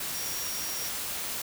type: tone in noise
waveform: sine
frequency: 5630 Hz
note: F8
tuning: 13 cents sharp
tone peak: -37 dBFS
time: 0.14-0.89 s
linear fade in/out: 5 ms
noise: white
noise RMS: -34 dBFS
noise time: 0-1.42 s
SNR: -6 dB
effects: none